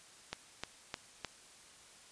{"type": "click train", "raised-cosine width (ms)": 0.2, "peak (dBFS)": -20, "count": 4, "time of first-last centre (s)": [0.33, 1.247], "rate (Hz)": 3.27, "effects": ["white hiss -58 dBFS RMS until 2.11 s", "resampled to 22050 Hz"]}